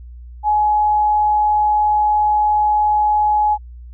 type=tone; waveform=sine; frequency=843 Hz; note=G#5; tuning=26 cents sharp; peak=-12 dBFS; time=0.43-3.58 s; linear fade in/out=50 ms; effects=added 60 Hz sine -33 dBFS peak until 3.93 s